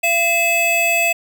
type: tone pair together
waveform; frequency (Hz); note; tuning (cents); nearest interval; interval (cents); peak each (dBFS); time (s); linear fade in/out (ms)
square; 681 / 2597; F5 / E7; -44 / -26; octave + major seventh; 2318; -20 / -16; 0.03-1.13; 10
effects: 9-bit